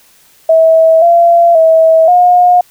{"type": "tone with pitch steps", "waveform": "sine", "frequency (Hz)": [648, 684, 647, 716], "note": ["E5", "F5", "E5", "F5"], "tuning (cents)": [-30, -36, -32, 43], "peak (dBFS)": -3, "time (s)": [0.49, 2.61], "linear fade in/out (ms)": 5, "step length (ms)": 530, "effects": ["white hiss -46 dBFS RMS until 2.7 s"]}